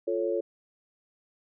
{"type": "chord", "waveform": "sine", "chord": "F augmented", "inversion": "none", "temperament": "equal", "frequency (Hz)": [349.2, 440, 554.4], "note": ["F4", "A4", "C#5"], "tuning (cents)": [0, 0, 0], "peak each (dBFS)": -30, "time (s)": [0.07, 0.41], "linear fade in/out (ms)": 10, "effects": []}